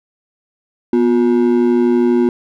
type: ring-modulated tone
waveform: triangle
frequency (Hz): 301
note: D4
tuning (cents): +43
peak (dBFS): -5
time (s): 0.93-2.29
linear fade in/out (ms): 2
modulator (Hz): 56.1
effects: none